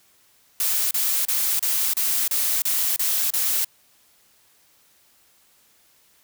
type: noise bursts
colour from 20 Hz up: blue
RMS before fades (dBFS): -22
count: 9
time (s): 0.6-3.646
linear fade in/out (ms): 2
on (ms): 310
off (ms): 32
effects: white hiss -59 dBFS RMS until 6.23 s